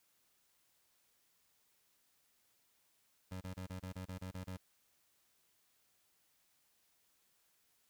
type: tone bursts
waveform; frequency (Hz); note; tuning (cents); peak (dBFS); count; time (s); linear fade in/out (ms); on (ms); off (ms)
25% pulse; 92.9; F#2; +7; -39; 10; 3.31-4.571; 10; 100; 29
effects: white hiss -75 dBFS RMS until 7.89 s